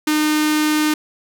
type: tone with notch filter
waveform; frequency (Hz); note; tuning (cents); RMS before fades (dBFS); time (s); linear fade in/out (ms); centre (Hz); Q
sawtooth; 304.9; D#4; -35; -17; 0.07-0.94; 5; 640; 0.98
effects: none